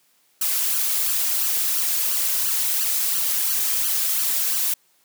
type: noise with flanger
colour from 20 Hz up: blue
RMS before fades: -22 dBFS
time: 0.41-4.74 s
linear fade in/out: 5 ms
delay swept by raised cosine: 0.66 to 3.26 ms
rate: 2.9 Hz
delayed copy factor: +0.75
effects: white hiss -62 dBFS RMS until 5.04 s + high-pass 150 Hz 12 dB/octave